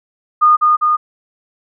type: tone with echo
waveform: sine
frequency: 1224 Hz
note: D#6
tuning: 29 cents flat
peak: -6 dBFS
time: 0.41-0.57 s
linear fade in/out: 20 ms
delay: 200 ms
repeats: 2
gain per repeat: -2 dB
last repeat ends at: 0.97 s
effects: none